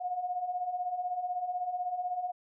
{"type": "beating tone pair", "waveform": "sine", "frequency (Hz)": [709, 725], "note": ["F5", "F#5"], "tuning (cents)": [26, -35], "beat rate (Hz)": 16, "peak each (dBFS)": [-38, -32], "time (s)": [0, 2.32], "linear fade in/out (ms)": 20, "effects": []}